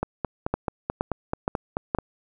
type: two click trains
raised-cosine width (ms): 1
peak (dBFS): -11 / -9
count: 10 / 4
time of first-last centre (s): 0.03-1.987 / 0.54-1.948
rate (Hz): 4.6 / 2.13
effects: none